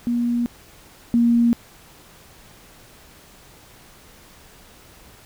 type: tone pair in turn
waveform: sine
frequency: 238.8 / 235.6 Hz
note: A#3 / A#3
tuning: +42 / +19 cents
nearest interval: unison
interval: 23 cents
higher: first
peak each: -18 / -13 dBFS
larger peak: second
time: 0.07-0.46 / 1.14-1.53 s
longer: neither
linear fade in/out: 0 ms
effects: pink hiss -48 dBFS RMS until 5.25 s